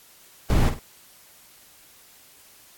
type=noise with echo; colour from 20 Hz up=brown; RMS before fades=-19 dBFS; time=0.5-0.69 s; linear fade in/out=0 ms; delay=50 ms; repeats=2; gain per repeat=-9 dB; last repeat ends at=0.79 s; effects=white hiss -52 dBFS RMS until 2.77 s + AAC 64 kbps